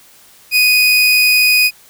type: tone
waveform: 30% pulse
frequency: 2489 Hz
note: D#7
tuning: in tune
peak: -6 dBFS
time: 0.51-1.71 s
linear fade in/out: 50 ms
effects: white hiss -45 dBFS RMS until 1.89 s